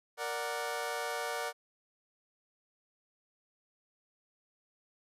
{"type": "chord", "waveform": "20% pulse", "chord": "Bb augmented", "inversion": "none", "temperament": "equal", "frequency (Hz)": [466.2, 587.3, 740], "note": ["Bb4", "D5", "F#5"], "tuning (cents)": [0, 0, 0], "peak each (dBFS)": -34, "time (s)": [0.17, 1.53], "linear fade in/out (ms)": 50, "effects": ["resampled to 32000 Hz"]}